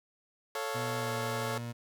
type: chord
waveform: 20% pulse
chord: A augmented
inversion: none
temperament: equal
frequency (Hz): 440 / 554.4 / 698.5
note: A4 / C#5 / E#5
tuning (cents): 0 / 0 / 0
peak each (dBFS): -32 / -32 / -36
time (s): 0.55-1.58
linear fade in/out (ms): 2
type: tone with pitch glide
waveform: 30% pulse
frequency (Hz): 121.8 to 118.26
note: B2 to A#2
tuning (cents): -24 to +25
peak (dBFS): -34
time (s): 0.74-1.73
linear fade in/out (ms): 20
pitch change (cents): -51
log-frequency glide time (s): 0.97-1.1
effects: none